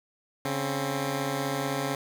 10% pulse tone pair together, 140.27 / 264.8 Hz, C#3 / C4, +21 / +21 cents, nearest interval major seventh, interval 1100 cents, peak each -21 / -24 dBFS, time 0.45-1.95 s, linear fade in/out 2 ms, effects none

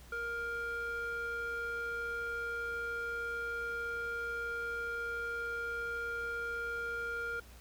square tone with band-pass filter, 468.3 Hz, A#4, 8 cents sharp, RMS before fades -38 dBFS, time 0.12-7.4 s, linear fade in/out 5 ms, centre 1200 Hz, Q 8.2, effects added 60 Hz sine -53 dBFS peak until 7.6 s + pink hiss -58 dBFS RMS until 7.6 s

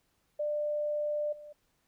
sine tone with level steps, 595 Hz, D5, 22 cents sharp, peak -29 / -45 dBFS, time 0.39-1.53 s, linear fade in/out 10 ms, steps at 1.32 s, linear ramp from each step 10 ms, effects pink hiss -74 dBFS RMS until 1.87 s

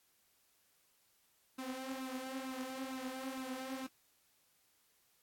sawtooth tone with flanger, 261.6 Hz, C4, in tune, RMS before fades -43 dBFS, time 1.58-3.87 s, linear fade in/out 10 ms, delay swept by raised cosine 0.75 to 6.35 ms, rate 2.2 Hz, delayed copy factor +0.65, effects white hiss -73 dBFS RMS until 5.22 s + AAC 64 kbps

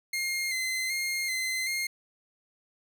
sawtooth tone with vibrato, 2093 Hz, C7, in tune, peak -25 dBFS, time 0.13-1.87 s, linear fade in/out 5 ms, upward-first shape square, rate 1.3 Hz, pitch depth 29 cents each way, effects none

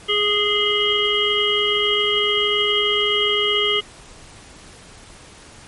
harmonic tone with a mistuned harmonic, 415.3 Hz, G#4, in tune, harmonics 1 / 3 / 5 / 7 / 8, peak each -22 / -26 / -24 / -21 / -21 dBFS, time 0.08-3.81 s, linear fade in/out 20 ms, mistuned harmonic 8, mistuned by -62 cents, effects pink hiss -43 dBFS RMS until 5.67 s + MP3 48 kbps

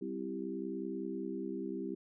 harmonic tone with a mistuned harmonic, 65.41 Hz, C2, in tune, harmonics 3 / 4 / 5 / 6, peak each -43 / -42 / -41 / -42 dBFS, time 0.01-1.95 s, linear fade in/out 10 ms, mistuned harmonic 5, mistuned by +25 cents, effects none

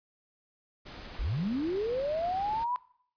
pink noise, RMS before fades -45 dBFS, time 0.85-2.65 s, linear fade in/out 20 ms
sine linear sweep, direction up, 33.2 to 1006 Hz, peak -28 dBFS, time 1.19-2.76 s, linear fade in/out 0 ms
effects noise-tail reverb RT60 0.6 s tail -20 dB re dry + resampled to 11025 Hz

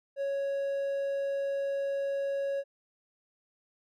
triangle tone, 554.4 Hz, C#5, in tune, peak -27 dBFS, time 0.16-2.64 s, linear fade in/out 50 ms, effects none

